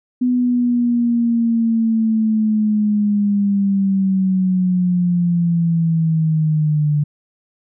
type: linear sweep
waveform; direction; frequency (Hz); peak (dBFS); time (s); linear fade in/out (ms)
sine; down; 250 to 146.83; -13; 0.21-7.04; 10
effects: none